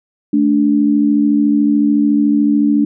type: tone pair together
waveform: sine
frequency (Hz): 217.3 / 291.1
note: A3 / D4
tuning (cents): -21 / -15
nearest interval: perfect fourth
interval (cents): 506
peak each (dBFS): -14 / -11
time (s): 0.33-2.85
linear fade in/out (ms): 5
effects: none